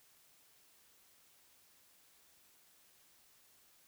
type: silence
effects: white hiss -67 dBFS RMS until 3.87 s